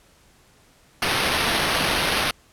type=noise with sample-and-hold; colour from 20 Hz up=white; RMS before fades=-22 dBFS; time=1.02-2.31 s; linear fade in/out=2 ms; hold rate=7350 Hz; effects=pink hiss -56 dBFS RMS until 2.52 s + low-pass 12000 Hz 12 dB/octave